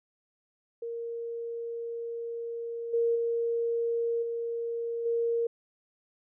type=tone with level steps; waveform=sine; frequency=465.6 Hz; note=A#4; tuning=2 cents flat; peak=-33 / -23 / -26 / -30 / -25 dBFS; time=0.82-5.47 s; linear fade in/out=5 ms; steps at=2.93 / 3.15 / 4.22 / 5.05 s; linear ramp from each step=10 ms; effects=none